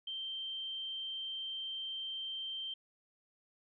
sine tone, 3136 Hz, G7, in tune, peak -38 dBFS, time 0.07-2.74 s, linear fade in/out 5 ms, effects none

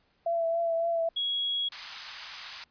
sine tone with vibrato, 669 Hz, E5, 25 cents sharp, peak -25 dBFS, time 0.26-1.09 s, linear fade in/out 5 ms, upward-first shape triangle, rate 3.6 Hz, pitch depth 28 cents each way
sine tone, 3323 Hz, G#7, in tune, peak -27 dBFS, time 1.16-1.69 s, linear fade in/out 10 ms
white high-pass noise, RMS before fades -37 dBFS, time 1.72-2.64 s, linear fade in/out 2 ms, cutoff 890 Hz, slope 24 dB/octave
effects pink hiss -69 dBFS RMS until 2.7 s + resampled to 11025 Hz

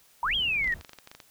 brown noise, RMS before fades -43 dBFS, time 0.22-0.83 s, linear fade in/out 50 ms
sine exponential two-way sweep, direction up then down, 880 to 3322 to 1823 Hz, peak -24 dBFS, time 0.23-0.74 s, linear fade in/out 2 ms, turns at 0.35 s
clicks, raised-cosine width 0.2 ms, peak -27 dBFS, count 12, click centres 0.644 / 0.676 / 0.724 / 0.811 / 0.848 / 0.894 / 0.933 / 0.987 / 1.074 / 1.115 / 1.15 / 1.202 s
effects white hiss -60 dBFS RMS until 1.3 s

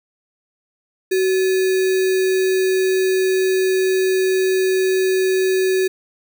sine tone with sample-and-hold, 375.5 Hz, F#4, 26 cents sharp, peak -14 dBFS, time 1.11-5.88 s, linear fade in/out 10 ms, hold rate 2100 Hz, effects none

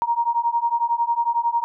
sine beating tone pair, 932.3 / 943.3 Hz, A#5 / A#5, 0 / +20 cents, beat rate 11 Hz, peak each -22 / -21 dBFS, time 0.02-1.64 s, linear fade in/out 0 ms, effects none

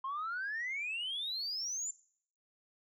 sine exponential sweep, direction up, 1046.5 to 7320 Hz, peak -34 dBFS, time 0.04-1.91 s, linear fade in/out 5 ms, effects noise-tail reverb RT60 0.6 s tail -22 dB re dry + tanh soft clip ceiling -32 dBFS

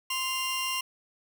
sawtooth tone pair together, 1045.1 / 2794 Hz, C6 / F7, -2 / 0 cents, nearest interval octave + perfect fourth, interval 1702 cents, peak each -29 / -27 dBFS, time 0.1-0.81 s, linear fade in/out 5 ms, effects none

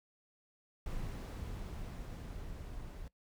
brown noise with level ramp, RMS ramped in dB -40 to -47 dBFS, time 0.86-3.08 s, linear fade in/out 2 ms, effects noise-tail reverb RT60 0.1 s tail -20 dB re dry

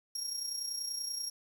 30% pulse tone with amplitude modulation, 5588 Hz, F8, in tune, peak -29 dBFS, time 0.15-1.3 s, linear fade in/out 5 ms, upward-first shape sine, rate 30.4 Hz, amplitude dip 55%, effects 10-bit

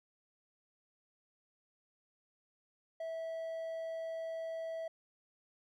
triangle tone, 653 Hz, E5, 17 cents flat, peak -36 dBFS, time 3-4.88 s, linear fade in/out 5 ms, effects none

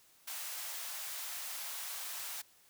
white high-pass noise, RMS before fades -42 dBFS, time 0.27-2.42 s, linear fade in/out 10 ms, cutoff 650 Hz, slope 24 dB/octave, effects white hiss -65 dBFS RMS until 2.69 s

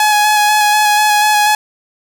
sawtooth tone with vibrato, 842 Hz, G#5, 24 cents sharp, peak -5 dBFS, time 0-1.55 s, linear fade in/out 2 ms, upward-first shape square, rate 4.1 Hz, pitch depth 14 cents each way, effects none

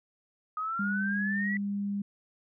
sine exponential sweep, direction up, 1244.5 to 1975.5 Hz, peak -30 dBFS, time 0.57-1.57 s, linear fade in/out 2 ms
sine tone with pitch glide, 200.1 to 201.5 Hz, G3 to G3, +36 to +48 cents, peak -29 dBFS, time 0.79-2.02 s, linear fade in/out 5 ms, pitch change +12 cents, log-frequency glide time 1.15-1.55 s
effects none

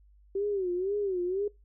sine tone with vibrato, 382.2 Hz, G4, 44 cents flat, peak -27 dBFS, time 0.35-1.48 s, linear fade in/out 5 ms, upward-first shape sine, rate 2 Hz, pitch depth 140 cents each way, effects noise-tail reverb RT60 0.2 s tail -23 dB re dry + added 50 Hz sine -56 dBFS peak until 1.64 s

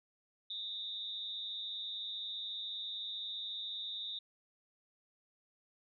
sine tone with amplitude modulation, 3695 Hz, A#7, 16 cents flat, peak -35 dBFS, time 0.5-4.19 s, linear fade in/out 5 ms, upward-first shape sine, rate 214 Hz, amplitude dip 90%, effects none

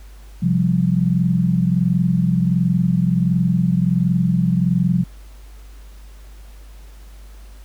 sine chord, C suspended fourth, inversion none, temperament equal, 130.81 / 174.61 / 196 Hz, C3 / F3 / G3, 0 / 0 / 0 cents, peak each -20 / -16 / -22 dBFS, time 0.42-5.04 s, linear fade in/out 10 ms, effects added 50 Hz sine -37 dBFS peak until 7.64 s + pink hiss -51 dBFS RMS until 7.64 s

